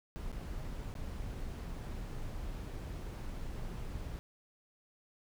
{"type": "noise with dropouts", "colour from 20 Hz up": "brown", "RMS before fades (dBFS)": -41, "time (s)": [0.16, 4.19], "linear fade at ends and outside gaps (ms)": 0, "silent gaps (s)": [[0.317, 0.327], [0.94, 0.952]], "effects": []}